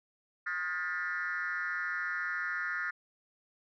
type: tone with frequency modulation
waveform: sine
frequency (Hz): 1600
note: G6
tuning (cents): +35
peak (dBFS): -31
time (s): 0.46-2.91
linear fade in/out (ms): 10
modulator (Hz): 174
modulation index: 1.8
effects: tanh soft clip ceiling -27 dBFS